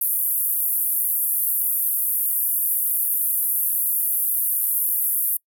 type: band-pass noise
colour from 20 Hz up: pink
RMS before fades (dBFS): -22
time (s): 0.01-5.37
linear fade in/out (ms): 5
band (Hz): 11000 to 15000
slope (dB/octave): 48
effects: noise-tail reverb RT60 0.1 s tail -26 dB re dry